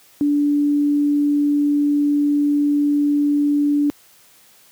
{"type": "tone", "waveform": "sine", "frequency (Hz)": 290.6, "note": "D4", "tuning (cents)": -18, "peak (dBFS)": -14, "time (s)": [0.21, 3.9], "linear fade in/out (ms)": 0, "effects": ["white hiss -51 dBFS RMS until 4.71 s", "high-pass 80 Hz 12 dB/octave"]}